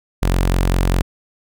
sawtooth tone, 45 Hz, F#1, 47 cents flat, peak -10 dBFS, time 0.22-1.02 s, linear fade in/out 10 ms, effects none

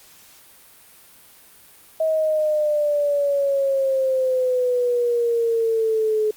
sine exponential sweep, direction down, 640 to 426.3 Hz, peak -17 dBFS, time 2-6.31 s, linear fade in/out 5 ms, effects white hiss -49 dBFS RMS until 6.36 s + Opus 48 kbps

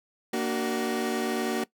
30% pulse chord, Bb augmented, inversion none, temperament equal with one note detuned, 233.1 / 293.7 / 375.4 Hz, Bb3 / D4 / F#4, 0 / 0 / +25 cents, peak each -27 / -31 / -27 dBFS, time 0.33-1.64 s, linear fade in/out 5 ms, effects noise-tail reverb RT60 0.1 s tail -19 dB re dry

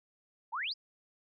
sine exponential sweep, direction up, 810 to 5274 Hz, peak -33 dBFS, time 0.52-0.74 s, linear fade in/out 20 ms, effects none

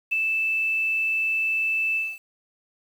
sine tone with ADSR envelope, 2637 Hz, E7, in tune, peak -18 dBFS, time 0.11-2.19 s, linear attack 19 ms, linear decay 7 ms, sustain -3 dB, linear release 230 ms, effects 8-bit

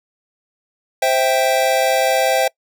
square chord, C major, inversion none, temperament equal, 523.3 / 659.3 / 784 Hz, C5 / E5 / G5, 0 / 0 / 0 cents, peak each -19 dBFS, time 1.02-2.48 s, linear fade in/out 5 ms, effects noise-tail reverb RT60 0.1 s tail -25 dB re dry

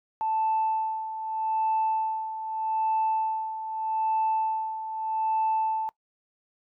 sine tone with tremolo, 880 Hz, A5, in tune, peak -21 dBFS, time 0.21-5.89 s, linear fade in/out 0 ms, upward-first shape sine, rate 0.81 Hz, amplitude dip 70%, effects noise-tail reverb RT60 0.1 s tail -21 dB re dry + tanh soft clip ceiling -18 dBFS

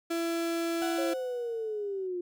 35% pulse tone, 334.8 Hz, E4, 27 cents sharp, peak -27 dBFS, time 0.1-1.14 s, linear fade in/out 10 ms
35% pulse tone with exponential decay, 740 Hz, F#5, in tune, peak -31 dBFS, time 0.82-2.07 s, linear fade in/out 0 ms, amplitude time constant 270 ms
sine linear sweep, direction down, 550 to 349.2 Hz, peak -31 dBFS, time 0.98-2.21 s, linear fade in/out 5 ms
effects none

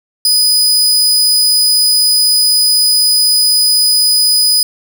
sawtooth tone, 4978 Hz, D#8, in tune, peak -5 dBFS, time 0.25-4.63 s, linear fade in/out 2 ms, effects none

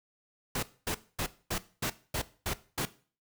pink noise bursts, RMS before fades -32 dBFS, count 8, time 0.55-2.854 s, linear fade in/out 5 ms, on 78 ms, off 240 ms, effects noise-tail reverb RT60 0.4 s tail -17 dB re dry

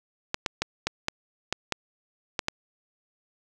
clicks, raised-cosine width 0.2 ms, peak -8 dBFS, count 9, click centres 0.344 / 0.462 / 0.62 / 0.87 / 1.084 / 1.526 / 1.723 / 2.392 / 2.484 s, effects none

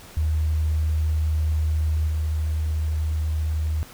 sine tone with level steps, 77.78 Hz, D#2, in tune, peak -19 / -21 dBFS, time 0.17-3.83 s, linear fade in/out 0 ms, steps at 2.07 s, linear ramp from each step 10 ms, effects pink hiss -45 dBFS RMS until 3.93 s

